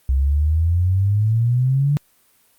sine exponential sweep, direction up, 64.9 to 147.7 Hz, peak -14 dBFS, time 0.09-1.97 s, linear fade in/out 0 ms, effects white hiss -58 dBFS RMS until 2.58 s + Opus 32 kbps

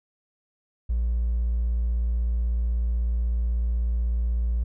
triangle tone with hard clipping, 58.1 Hz, A#1, 5 cents flat, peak -21 dBFS, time 0.89-4.64 s, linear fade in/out 10 ms, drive 2 dB, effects none

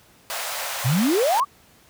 pink high-pass noise, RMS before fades -29 dBFS, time 0.3-1.4 s, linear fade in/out 0 ms, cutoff 550 Hz, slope 48 dB/octave
sine exponential sweep, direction up, 112.7 to 1205 Hz, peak -17 dBFS, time 0.84-1.45 s, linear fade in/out 20 ms
effects pink hiss -54 dBFS RMS until 1.89 s + high-pass 60 Hz 12 dB/octave

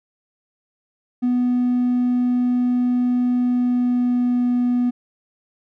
triangle tone with pitch glide, 246.9 to 245.2 Hz, B3 to B3, 0 to -12 cents, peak -13 dBFS, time 1.22-4.91 s, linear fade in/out 20 ms, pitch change -12 cents, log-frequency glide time 3.37-4.48 s, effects tanh soft clip ceiling -11 dBFS

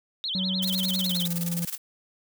sine tone with vibrato, 3604 Hz, A7, 41 cents sharp, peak -27 dBFS, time 0.24-1.26 s, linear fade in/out 0 ms, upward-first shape sine, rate 9.9 Hz, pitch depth 300 cents each way
triangle tone with pitch glide, 187.1 to 171.57 Hz, F#3 to F3, +20 to -30 cents, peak -25 dBFS, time 0.35-1.65 s, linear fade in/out 2 ms, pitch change -150 cents, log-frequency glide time 1.01-1.31 s
blue noise with tremolo, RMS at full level -31 dBFS, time 0.62-1.78 s, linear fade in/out 10 ms, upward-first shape square, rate 19 Hz, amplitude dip 75%
effects none

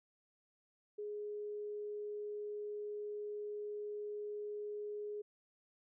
sine tone, 416.9 Hz, G#4, 7 cents sharp, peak -40 dBFS, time 0.98-5.22 s, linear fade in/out 10 ms, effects none

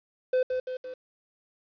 triangle tone with echo, 510 Hz, C5, 44 cents flat, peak -19 dBFS, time 0.33-0.43 s, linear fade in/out 5 ms, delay 170 ms, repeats 3, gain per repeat -5 dB, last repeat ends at 0.94 s, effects resampled to 11025 Hz + 9-bit

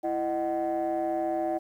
sine tone cluster, 332.3 / 615 / 749 Hz, E4 / D#5 / F#5, +14 / -20 / +21 cents, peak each -29 dBFS, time 0.03-1.59 s, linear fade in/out 20 ms, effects tanh soft clip ceiling -21 dBFS + 10-bit

